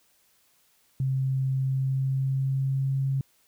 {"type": "tone with pitch glide", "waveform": "sine", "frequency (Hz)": [132.9, 135.38], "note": ["C3", "C#3"], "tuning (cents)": [27, -41], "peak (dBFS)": -23, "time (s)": [1, 3.21], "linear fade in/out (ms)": 2, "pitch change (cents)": 32, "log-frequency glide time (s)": [1.6, 3], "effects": ["white hiss -65 dBFS RMS until 3.47 s"]}